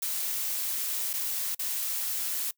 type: noise with dropouts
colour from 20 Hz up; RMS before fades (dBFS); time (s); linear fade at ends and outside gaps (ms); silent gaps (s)
blue; -31; 0.02-2.51; 5; 1.132-1.136 / 1.549-1.592
effects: noise-tail reverb RT60 0.1 s tail -22 dB re dry